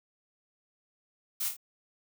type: noise with echo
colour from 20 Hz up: blue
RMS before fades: -32 dBFS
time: 1.4-1.49 s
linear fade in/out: 10 ms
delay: 26 ms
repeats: 3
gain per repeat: -5 dB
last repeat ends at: 1.568 s
effects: none